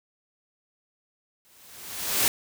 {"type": "noise with exponential growth", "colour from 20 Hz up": "white", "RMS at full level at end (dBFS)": -20, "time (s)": [1.45, 2.28], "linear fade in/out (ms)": 0, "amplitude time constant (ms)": 180, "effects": []}